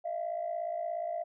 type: tone pair together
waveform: sine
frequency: 628 / 685 Hz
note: D#5 / F5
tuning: +16 / -34 cents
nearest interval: major second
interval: 150 cents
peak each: -36 / -33 dBFS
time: 0.04-1.24 s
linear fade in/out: 20 ms
effects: tanh soft clip ceiling -26 dBFS